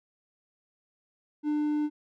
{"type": "tone", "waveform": "triangle", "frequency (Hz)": 298.9, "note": "D4", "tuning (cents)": 31, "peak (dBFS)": -23, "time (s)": [1.43, 1.9], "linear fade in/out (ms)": 50, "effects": []}